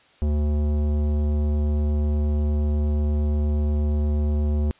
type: tone with tanh clipping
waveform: sine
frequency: 74.3 Hz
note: D2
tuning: 21 cents sharp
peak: -21 dBFS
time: 0.22-4.71 s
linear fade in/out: 0 ms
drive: 15 dB
effects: white hiss -56 dBFS RMS until 4.79 s + resampled to 8000 Hz